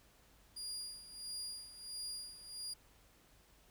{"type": "tone with tremolo", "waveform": "30% pulse", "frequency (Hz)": 4835, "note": "D8", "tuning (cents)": 50, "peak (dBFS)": -38, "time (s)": [0.56, 2.74], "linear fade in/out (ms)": 10, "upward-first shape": "sine", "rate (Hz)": 1.5, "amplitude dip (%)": 75, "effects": ["added 50 Hz sine -70 dBFS peak until 3.7 s", "pink hiss -67 dBFS RMS until 3.7 s"]}